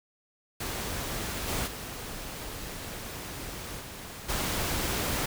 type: noise with level steps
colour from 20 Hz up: pink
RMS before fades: -34 / -31 / -39 / -42 / -30 dBFS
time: 0.6-5.26 s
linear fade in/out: 5 ms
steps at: 1.47 / 1.66 / 3.79 / 4.28 s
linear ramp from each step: 20 ms
effects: none